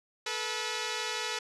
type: tone pair together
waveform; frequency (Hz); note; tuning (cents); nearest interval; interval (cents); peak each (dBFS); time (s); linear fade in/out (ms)
5% pulse; 433.7 / 486.4; A4 / B4; -25 / -26; major second; 199; -23 / -23; 0.26-1.39; 5
effects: resampled to 24000 Hz